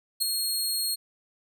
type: tone with ADSR envelope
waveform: 20% pulse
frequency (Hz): 4280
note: C8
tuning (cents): +38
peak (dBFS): -14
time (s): 0.2-0.96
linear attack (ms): 24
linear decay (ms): 3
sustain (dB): -6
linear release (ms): 22
effects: none